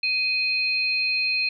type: tone pair together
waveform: sine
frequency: 2500 / 4204 Hz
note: D#7 / C8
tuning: +8 / +7 cents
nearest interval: major sixth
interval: 899 cents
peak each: -22 / -26 dBFS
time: 0.03-1.49 s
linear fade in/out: 5 ms
effects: none